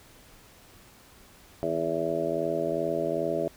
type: harmonic tone with a mistuned harmonic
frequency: 82.5 Hz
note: E2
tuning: 2 cents sharp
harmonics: 2 / 3 / 4 / 5 / 6 / 7 / 8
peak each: -38 / -38 / -33 / -32 / -39 / -31 / -31 dBFS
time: 1.63-3.48 s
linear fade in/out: 0 ms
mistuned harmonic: 2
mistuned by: -65 cents
effects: pink hiss -54 dBFS RMS until 3.56 s